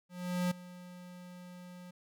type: tone with ADSR envelope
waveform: square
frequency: 179.1 Hz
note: F3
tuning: 44 cents sharp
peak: -29 dBFS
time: 0.09-1.91 s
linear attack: 420 ms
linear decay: 8 ms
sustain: -19 dB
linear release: 7 ms
effects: none